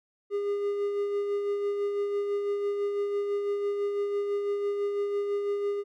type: tone with tremolo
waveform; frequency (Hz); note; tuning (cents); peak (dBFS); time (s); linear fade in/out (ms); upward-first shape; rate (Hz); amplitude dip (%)
triangle; 406.2; G#4; -38; -23; 0.3-5.84; 50; sine; 6; 35
effects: none